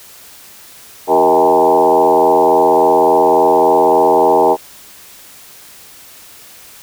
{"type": "tone with frequency modulation", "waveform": "sine", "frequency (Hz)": 634, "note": "D#5", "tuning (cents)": 32, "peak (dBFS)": -7, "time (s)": [1.07, 4.57], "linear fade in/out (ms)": 50, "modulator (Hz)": 83.5, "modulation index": 3.5, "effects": ["white hiss -39 dBFS RMS until 6.82 s"]}